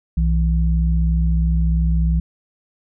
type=tone pair together; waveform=sine; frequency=61.74 / 164.83 Hz; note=B1 / E3; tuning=0 / 0 cents; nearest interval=octave + perfect fourth; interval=1700 cents; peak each=-15 / -20 dBFS; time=0.17-2.2 s; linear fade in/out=5 ms; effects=none